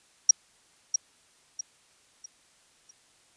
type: tone with echo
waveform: sine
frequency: 5670 Hz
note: F8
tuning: 25 cents sharp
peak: -11 dBFS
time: 0.29-0.31 s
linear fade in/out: 5 ms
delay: 650 ms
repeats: 4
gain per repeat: -9 dB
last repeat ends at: 2.91 s
effects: white hiss -62 dBFS RMS until 3.36 s + resampled to 22050 Hz